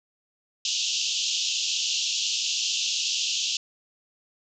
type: band-pass noise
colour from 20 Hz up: pink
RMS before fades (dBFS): -27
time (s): 0.65-3.57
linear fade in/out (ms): 2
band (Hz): 2700 to 7100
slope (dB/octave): 96
effects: none